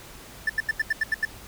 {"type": "tone bursts", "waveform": "triangle", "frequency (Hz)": 1766, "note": "A6", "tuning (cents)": 6, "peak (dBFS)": -18, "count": 8, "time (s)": [0.47, 1.252], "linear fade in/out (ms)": 5, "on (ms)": 26, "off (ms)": 82, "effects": ["added 50 Hz sine -51 dBFS peak until 1.47 s", "pink hiss -45 dBFS RMS until 1.47 s"]}